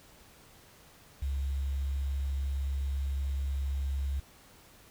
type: tone with quantisation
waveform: sine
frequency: 68.7 Hz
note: C#2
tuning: 15 cents flat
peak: -29 dBFS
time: 1.22-4.2 s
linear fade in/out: 5 ms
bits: 9
effects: pink hiss -57 dBFS RMS until 4.9 s